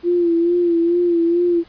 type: tone with vibrato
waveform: sine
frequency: 343.2 Hz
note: F4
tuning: 30 cents flat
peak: -13 dBFS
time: 0.03-1.64 s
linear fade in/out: 50 ms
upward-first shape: sine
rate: 2.3 Hz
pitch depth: 46 cents each way
effects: pink hiss -49 dBFS RMS until 1.68 s + resampled to 11025 Hz